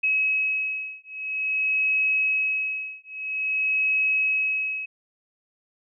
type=beating tone pair; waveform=sine; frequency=2560 / 2560.5 Hz; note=D#7 / D#7; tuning=+49 / +49 cents; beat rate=0.5 Hz; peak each=-25 dBFS; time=0.03-4.86 s; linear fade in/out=10 ms; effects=none